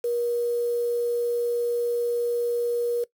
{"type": "tone with quantisation", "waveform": "sine", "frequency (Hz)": 477.3, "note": "A#4", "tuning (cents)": 41, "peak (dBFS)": -22, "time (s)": [0.04, 3.04], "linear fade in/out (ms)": 5, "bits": 7, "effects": ["noise-tail reverb RT60 0.1 s tail -19 dB re dry"]}